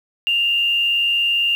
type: tone with frequency modulation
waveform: sine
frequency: 2800 Hz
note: F7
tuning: 4 cents sharp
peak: -15 dBFS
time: 0.27-1.55 s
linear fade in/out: 0 ms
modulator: 77.9 Hz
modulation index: 0.59
effects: 7-bit